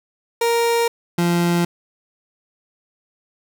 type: tone pair in turn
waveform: 30% pulse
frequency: 467.1 / 172.76 Hz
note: A#4 / F3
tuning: +3 / -18 cents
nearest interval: octave + perfect fourth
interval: 1721 cents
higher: first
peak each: -13 dBFS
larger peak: neither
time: 0.41-0.88 / 1.18-1.65 s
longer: neither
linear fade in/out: 5 ms
effects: none